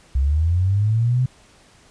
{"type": "linear sweep", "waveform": "sine", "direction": "up", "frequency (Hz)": [63.8, 130], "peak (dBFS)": -15, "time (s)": [0.15, 1.26], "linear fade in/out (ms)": 5, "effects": ["pink hiss -52 dBFS RMS until 1.9 s", "resampled to 22050 Hz"]}